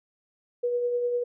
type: tone with tremolo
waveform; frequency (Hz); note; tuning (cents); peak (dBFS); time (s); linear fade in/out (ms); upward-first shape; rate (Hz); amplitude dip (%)
sine; 485.1; B4; -31; -22; 0.63-1.24; 10; triangle; 10; 40
effects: none